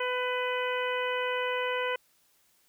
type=harmonic tone; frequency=499.9 Hz; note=B4; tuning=21 cents sharp; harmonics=1 / 2 / 3 / 4 / 5 / 6; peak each=-31 / -34 / -36 / -37 / -38 / -39 dBFS; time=0-1.96 s; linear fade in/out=5 ms; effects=white hiss -67 dBFS RMS until 2.68 s